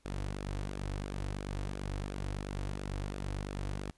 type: tone with flanger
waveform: sawtooth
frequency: 49 Hz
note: G1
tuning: in tune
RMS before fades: -38 dBFS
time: 0.05-3.91 s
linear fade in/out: 0 ms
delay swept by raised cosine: 0.96 to 5.16 ms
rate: 2.9 Hz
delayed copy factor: -0.5
effects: pink hiss -71 dBFS RMS until 3.97 s + resampled to 24000 Hz